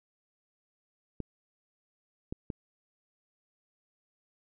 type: clicks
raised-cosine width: 3 ms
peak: -22 dBFS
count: 3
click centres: 1.203 / 2.325 / 2.502 s
effects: none